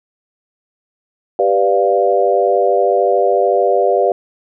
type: chord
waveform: sine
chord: G dominant seventh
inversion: none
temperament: equal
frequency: 392 / 493.9 / 587.3 / 698.5 Hz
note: G4 / B4 / D5 / F5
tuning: 0 / 0 / 0 / 0 cents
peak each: -16 dBFS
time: 1.39-4.12 s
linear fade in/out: 2 ms
effects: none